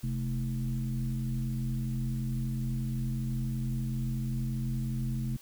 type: tone with frequency modulation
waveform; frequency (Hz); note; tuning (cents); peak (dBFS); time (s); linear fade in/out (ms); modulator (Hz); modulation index
sine; 130.81; C3; 0; -29; 0.03-5.37; 10; 88.2; 1
effects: white hiss -55 dBFS RMS until 5.41 s